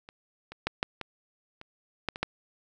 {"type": "clicks", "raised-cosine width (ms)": 0.3, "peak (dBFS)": [-29, -26, -11, -10, -19, -28, -12, -21, -11], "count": 9, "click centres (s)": [0.089, 0.52, 0.67, 0.829, 1.013, 1.614, 2.087, 2.159, 2.23], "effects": []}